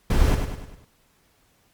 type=noise with echo; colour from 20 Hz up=brown; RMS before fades=-18 dBFS; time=0.1-0.35 s; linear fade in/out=5 ms; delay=100 ms; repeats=5; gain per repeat=-6 dB; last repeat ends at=0.85 s; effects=pink hiss -63 dBFS RMS until 1.73 s + Opus 48 kbps